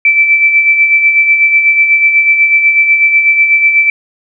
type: tone with tremolo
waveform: sine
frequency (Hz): 2325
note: D7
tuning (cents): -18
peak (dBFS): -3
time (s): 0.05-3.9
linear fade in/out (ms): 2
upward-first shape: sine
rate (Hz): 8.1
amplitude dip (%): 50
effects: none